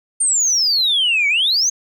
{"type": "exponential two-way sweep", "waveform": "sine", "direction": "down then up", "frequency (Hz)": [9030, 2217, 6560], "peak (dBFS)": -12, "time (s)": [0.2, 1.7], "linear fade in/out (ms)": 10, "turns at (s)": 1.28, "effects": ["tanh soft clip ceiling -10 dBFS"]}